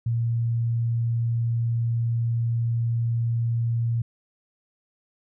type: tone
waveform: sine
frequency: 116.54 Hz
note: A#2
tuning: in tune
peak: -21 dBFS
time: 0.06-4.02 s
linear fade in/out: 5 ms
effects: none